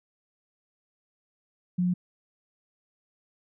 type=tone; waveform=sine; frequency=179.1 Hz; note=F3; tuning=44 cents sharp; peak=-22 dBFS; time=1.78-1.94 s; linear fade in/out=10 ms; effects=none